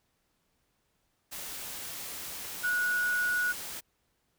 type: tone in noise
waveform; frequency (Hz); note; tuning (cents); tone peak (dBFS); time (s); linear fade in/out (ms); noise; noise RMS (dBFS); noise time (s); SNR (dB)
sine; 1462; F#6; -21; -26; 2.63-3.53; 20; white; -40; 1.31-3.81; +11
effects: pink hiss -75 dBFS RMS until 4.38 s